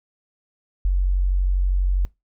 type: tone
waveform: sine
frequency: 46.19 Hz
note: F#1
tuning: 2 cents flat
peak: -16 dBFS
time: 0.85-2.05 s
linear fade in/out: 0 ms
effects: noise-tail reverb RT60 0.2 s tail -22 dB re dry

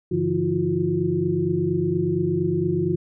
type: tone cluster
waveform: sine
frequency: 98.5 / 144.7 / 169 / 330.1 / 358.7 Hz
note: G2 / D3 / E3 / E4 / F4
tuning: +9 / -25 / +43 / +2 / +46 cents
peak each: -31 / -28 / -25 / -28 / -23 dBFS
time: 0.11-2.96 s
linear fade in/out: 10 ms
effects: none

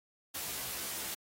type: noise with comb filter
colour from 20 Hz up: white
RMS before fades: -39 dBFS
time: 0.34-1.15 s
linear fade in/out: 10 ms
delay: 15 ms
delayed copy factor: +0.85
effects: AAC 48 kbps

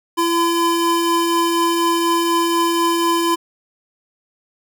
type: tone pair together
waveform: square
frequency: 337.8 / 1017.5 Hz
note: E4 / C6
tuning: +42 / -49 cents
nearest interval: octave + perfect fifth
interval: 1909 cents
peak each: -18 / -19 dBFS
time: 0.17-3.36 s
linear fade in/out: 20 ms
effects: none

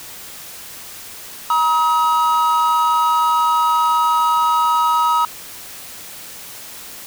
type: tone pair together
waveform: triangle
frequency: 953 / 1272.1 Hz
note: A#5 / D#6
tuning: +38 / +38 cents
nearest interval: perfect fourth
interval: 500 cents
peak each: -14 dBFS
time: 1.5-5.25 s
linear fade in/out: 2 ms
effects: white hiss -35 dBFS RMS until 7.06 s

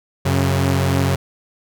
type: tone pair together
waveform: sawtooth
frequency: 92 / 136.29 Hz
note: F#2 / C#3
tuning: -9 / -29 cents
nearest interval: perfect fifth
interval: 680 cents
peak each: -14 dBFS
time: 0.25-1.16 s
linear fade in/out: 10 ms
effects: none

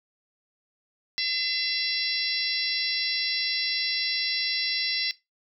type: harmonic tone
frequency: 677 Hz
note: E5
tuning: 46 cents sharp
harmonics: 3 / 4 / 5 / 6 / 7 / 8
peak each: -32 / -36 / -35 / -31 / -32 / -31 dBFS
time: 1.18-5.11 s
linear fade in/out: 0 ms
effects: noise-tail reverb RT60 0.2 s tail -18 dB re dry

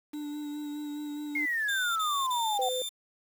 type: tone with vibrato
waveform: triangle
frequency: 295.6 Hz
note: D4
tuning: 11 cents sharp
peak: -32 dBFS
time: 0.13-1.46 s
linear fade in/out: 10 ms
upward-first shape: sine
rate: 4.8 Hz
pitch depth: 19 cents each way
type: exponential sweep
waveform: sine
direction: down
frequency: 2173 to 740 Hz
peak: -27 dBFS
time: 1.35-2.69 s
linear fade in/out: 5 ms
type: tone bursts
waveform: sawtooth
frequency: 3574 Hz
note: A7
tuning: 26 cents sharp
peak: -30 dBFS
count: 4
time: 1.68-2.893 s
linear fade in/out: 10 ms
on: 280 ms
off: 31 ms
type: tone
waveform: sine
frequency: 508 Hz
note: B4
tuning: 49 cents sharp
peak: -30 dBFS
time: 2.59-2.82 s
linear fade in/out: 2 ms
effects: 8-bit

